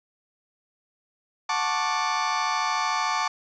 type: chord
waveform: 35% pulse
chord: D major seventh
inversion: first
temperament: just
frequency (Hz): 734.2 / 881 / 1101.2 / 1174.7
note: F#5 / A5 / C#6 / D6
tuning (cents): -14 / +2 / -12 / 0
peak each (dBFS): -31 / -26 / -28 / -26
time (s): 1.49-3.28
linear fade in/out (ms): 5
effects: resampled to 16000 Hz + 9-bit